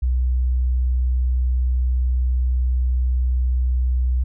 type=tone; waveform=sine; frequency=62.6 Hz; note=B1; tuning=24 cents sharp; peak=-16 dBFS; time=0.02-4.24 s; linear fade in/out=10 ms; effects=none

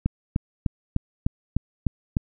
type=click train; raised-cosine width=5 ms; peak=-9 dBFS; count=8; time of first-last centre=0.06-2.168 s; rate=3.32 Hz; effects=none

